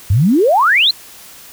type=exponential sweep; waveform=sine; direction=up; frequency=87.2 to 4317 Hz; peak=-8 dBFS; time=0.1-0.91 s; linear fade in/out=5 ms; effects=white hiss -38 dBFS RMS until 1.52 s